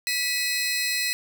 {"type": "tone cluster", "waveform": "sawtooth", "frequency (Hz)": [1963, 2544, 4177], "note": ["B6", "D#7", "C8"], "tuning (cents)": [-11, 38, -4], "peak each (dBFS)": -25, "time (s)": [0.07, 1.13], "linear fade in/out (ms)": 0, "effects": []}